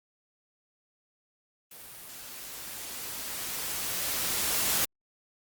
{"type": "noise with level ramp", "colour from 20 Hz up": "white", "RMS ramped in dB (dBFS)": [-47, -26], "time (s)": [1.71, 4.85], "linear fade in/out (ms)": 5, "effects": ["Opus 32 kbps"]}